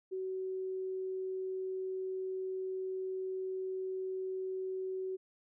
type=tone; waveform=sine; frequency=376.4 Hz; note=F#4; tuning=30 cents sharp; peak=-35 dBFS; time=0.11-5.17 s; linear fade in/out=20 ms; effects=none